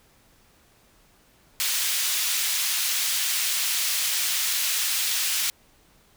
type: high-pass noise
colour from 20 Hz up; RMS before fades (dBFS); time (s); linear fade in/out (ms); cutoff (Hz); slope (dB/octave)
pink; -25; 1.6-5.5; 0; 2800; 12
effects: pink hiss -59 dBFS RMS until 6.16 s